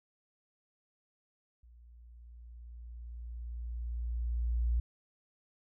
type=tone with level ramp; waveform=sine; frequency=58.8 Hz; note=A#1; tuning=16 cents sharp; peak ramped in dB=-55 to -26 dBFS; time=1.63-4.8 s; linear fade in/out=5 ms; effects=none